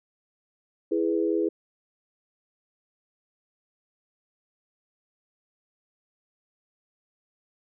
sine chord, E major, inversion none, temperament equal, 329.6 / 415.3 / 493.9 Hz, E4 / G#4 / B4, 0 / 0 / 0 cents, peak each -25 / -26 / -30 dBFS, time 0.91-1.49 s, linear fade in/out 10 ms, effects none

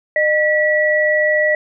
sine tone pair together, 609.6 / 1942 Hz, D#5 / B6, -36 / -30 cents, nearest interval octave + minor sixth, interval 2006 cents, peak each -15 dBFS, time 0.16-1.55 s, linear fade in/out 2 ms, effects none

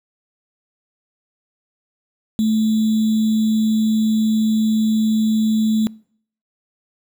sine tone with sample-and-hold, 218.6 Hz, A3, 11 cents flat, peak -14 dBFS, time 2.39-5.87 s, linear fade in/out 0 ms, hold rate 3675 Hz, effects noise-tail reverb RT60 0.6 s tail -25 dB re dry

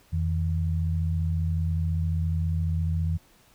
sine tone pair together, 85.3 / 159.82 Hz, F2 / D#3, -40 / +47 cents, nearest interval major seventh, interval 1087 cents, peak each -24 / -29 dBFS, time 0.12-3.18 s, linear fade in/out 20 ms, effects pink hiss -59 dBFS RMS until 3.54 s

